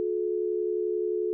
sine tone pair together, 358.6 / 430 Hz, F4 / A4, +46 / -40 cents, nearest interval minor third, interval 314 cents, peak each -28 dBFS, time 0-1.33 s, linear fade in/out 0 ms, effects none

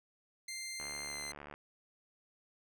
15% pulse tone with pitch glide, 2093 to 2069 Hz, C7 to C7, 0 to -20 cents, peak -34 dBFS, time 0.48-1.32 s, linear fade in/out 5 ms, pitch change -20 cents, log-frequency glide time 1.06-1.17 s
click train, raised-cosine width 0.5 ms, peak -32 dBFS, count 55, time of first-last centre 0.8-1.54 s, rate 73 Hz
effects none

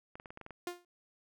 clicks, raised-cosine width 0.5 ms, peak -32 dBFS, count 8, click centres 0.155 / 0.199 / 0.258 / 0.305 / 0.374 / 0.413 / 0.464 / 0.507 s
sawtooth tone with exponential decay, 352.6 Hz, F4, 17 cents sharp, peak -30 dBFS, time 0.67-0.85 s, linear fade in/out 2 ms, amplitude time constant 39 ms
effects none

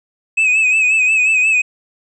triangle tone with vibrato, 2559 Hz, D#7, 48 cents sharp, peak -9 dBFS, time 0.37-1.62 s, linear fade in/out 10 ms, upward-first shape sine, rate 5.6 Hz, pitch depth 57 cents each way, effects resampled to 22050 Hz

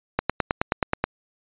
click train, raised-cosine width 0.5 ms, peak -5 dBFS, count 9, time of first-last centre 0.19-1.04 s, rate 9.41 Hz, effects resampled to 8000 Hz

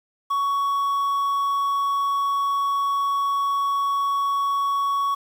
triangle tone with quantisation, 1118 Hz, C#6, 14 cents sharp, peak -18 dBFS, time 0.3-5.15 s, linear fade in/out 10 ms, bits 8, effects none

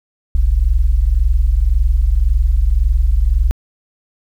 sine tone pair together, 40.13 / 62 Hz, E1 / B1, -46 / +7 cents, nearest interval minor sixth, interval 753 cents, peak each -12 dBFS, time 0.35-3.51 s, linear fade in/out 0 ms, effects tanh soft clip ceiling -3 dBFS + 8-bit

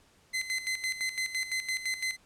sawtooth tone with tremolo, 2051 Hz, C7, 35 cents flat, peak -25 dBFS, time 0.33-2.17 s, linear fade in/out 20 ms, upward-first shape square, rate 5.9 Hz, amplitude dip 70%, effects pink hiss -63 dBFS RMS until 2.25 s + low-pass 10000 Hz 12 dB/octave

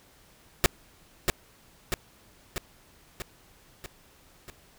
pink noise with echo, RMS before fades -19 dBFS, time 0.64-0.66 s, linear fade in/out 0 ms, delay 640 ms, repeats 6, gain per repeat -4 dB, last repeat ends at 4.5 s, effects pink hiss -58 dBFS RMS until 4.78 s

